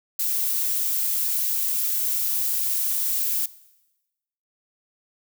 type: noise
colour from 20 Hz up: violet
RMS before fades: -24 dBFS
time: 0.19-3.46 s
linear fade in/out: 5 ms
effects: noise-tail reverb RT60 1.0 s tail -19 dB re dry